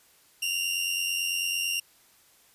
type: tone pair together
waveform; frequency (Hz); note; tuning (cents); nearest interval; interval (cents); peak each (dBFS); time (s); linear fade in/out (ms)
sawtooth; 2765 / 2854; F7 / F7; -18 / +37; minor second; 55; -25 / -28; 0.42-1.8; 5
effects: white hiss -60 dBFS RMS until 2.54 s + resampled to 32000 Hz